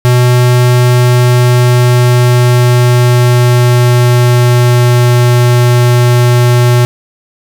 square tone with pitch glide, 123.47 to 121.98 Hz, B2 to B2, 0 to -21 cents, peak -5 dBFS, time 0.05-6.85 s, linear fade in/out 0 ms, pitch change -21 cents, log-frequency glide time 0.67-5.18 s, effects none

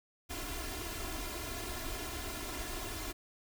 pink noise with comb filter, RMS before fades -40 dBFS, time 0.29-3.13 s, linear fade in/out 20 ms, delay 2.9 ms, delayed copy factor +1, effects none

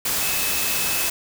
sine tone in noise, 2590 Hz, E7, 31 cents flat, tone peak -30 dBFS, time 0.21-1.09 s, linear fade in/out 5 ms, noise white, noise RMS -23 dBFS, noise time 0.05-1.1 s, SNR -10 dB, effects none

